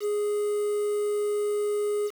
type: tone with quantisation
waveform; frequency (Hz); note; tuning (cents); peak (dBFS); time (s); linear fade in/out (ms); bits
triangle; 415.3; G#4; 0; -22; 0-2.11; 50; 7
effects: none